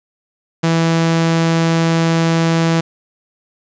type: tone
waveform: sawtooth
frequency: 164.81 Hz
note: E3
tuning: in tune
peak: -8 dBFS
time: 0.63-2.81 s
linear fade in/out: 10 ms
effects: resampled to 16000 Hz + 7-bit